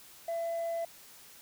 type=tone; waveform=sine; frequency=671 Hz; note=E5; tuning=31 cents sharp; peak=-29 dBFS; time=0.28-0.85 s; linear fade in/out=5 ms; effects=tanh soft clip ceiling -30 dBFS + white hiss -54 dBFS RMS until 1.41 s